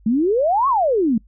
sine exponential two-way sweep, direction up then down, 209.2 to 1139 to 209.2 Hz, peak -14 dBFS, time 0.06-1.18 s, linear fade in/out 5 ms, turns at 0.68 s, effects noise-tail reverb RT60 0.1 s tail -25 dB re dry + added 50 Hz sine -47 dBFS peak until 1.27 s

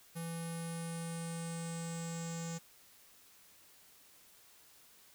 square tone with low-pass filter sweep, 166.6 Hz, E3, 19 cents sharp, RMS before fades -41 dBFS, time 0.15-2.59 s, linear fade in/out 20 ms, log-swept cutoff 11000 to 7100 Hz, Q 8.6, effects white hiss -62 dBFS RMS until 5.14 s

